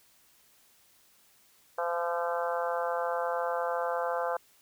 harmonic tone with a mistuned harmonic, 171.4 Hz, F3, 32 cents flat, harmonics 3 / 4 / 5 / 6 / 7 / 8 / 9, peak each -32 / -34 / -36 / -38 / -39 / -40 / -41 dBFS, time 1.78-4.37 s, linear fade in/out 5 ms, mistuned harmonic 8, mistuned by -18 cents, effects white hiss -63 dBFS RMS until 4.61 s

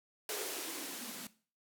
violet noise with band-pass filter sweep, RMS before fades -42 dBFS, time 0.29-1.27 s, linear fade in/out 2 ms, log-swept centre 440 to 200 Hz, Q 6.9, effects noise-tail reverb RT60 0.4 s tail -17 dB re dry

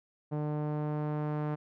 sawtooth tone with low-pass filter sweep, 150 Hz, D3, 37 cents sharp, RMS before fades -33 dBFS, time 0.31-1.56 s, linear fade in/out 20 ms, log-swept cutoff 740 to 1200 Hz, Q 0.95, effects none

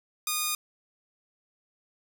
5% pulse tone, 1227 Hz, D#6, 25 cents flat, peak -15 dBFS, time 0.27-0.55 s, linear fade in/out 2 ms, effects none

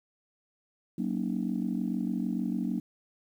sine chord, D# minor seventh, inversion first, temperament just, 186.68 / 233.3 / 280 / 311.1 Hz, F#3 / A#3 / C#4 / D#4, +16 / +2 / +18 / 0 cents, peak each -32 / -31 / -35 / -37 dBFS, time 0.98-2.8 s, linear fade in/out 5 ms, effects tanh soft clip ceiling -19 dBFS + 10-bit

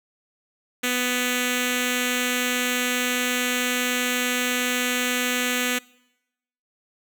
5% pulse tone with notch filter, 248.3 Hz, B3, 9 cents sharp, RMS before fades -24 dBFS, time 0.83-5.79 s, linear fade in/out 10 ms, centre 890 Hz, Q 0.79, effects noise-tail reverb RT60 0.9 s tail -24 dB re dry

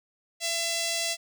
5% pulse tone with notch filter, 672 Hz, E5, 33 cents sharp, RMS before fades -29 dBFS, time 0.4-1.17 s, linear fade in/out 50 ms, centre 1300 Hz, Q 1.8, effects none

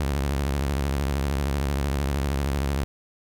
sawtooth tone with vibrato, 69.6 Hz, C#2, 8 cents sharp, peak -19 dBFS, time 0-2.84 s, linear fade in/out 0 ms, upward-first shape sine, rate 13 Hz, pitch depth 130 cents each way, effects none

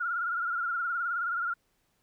sine tone with vibrato, 1396.9 Hz, F6, in tune, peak -28 dBFS, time 0-1.54 s, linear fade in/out 10 ms, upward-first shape triangle, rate 19 Hz, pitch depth 82 cents each way, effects pink hiss -73 dBFS RMS until 2.02 s

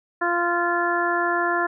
harmonic tone, 346.6 Hz, F4, 13 cents flat, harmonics 1 / 2 / 3 / 4 / 5, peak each -26 / -26 / -26 / -26 / -26 dBFS, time 0.21-1.67 s, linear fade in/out 10 ms, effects none

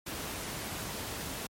pink noise, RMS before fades -38 dBFS, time 0.06-1.47 s, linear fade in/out 10 ms, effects high-pass 60 Hz 12 dB/octave + MP3 64 kbps

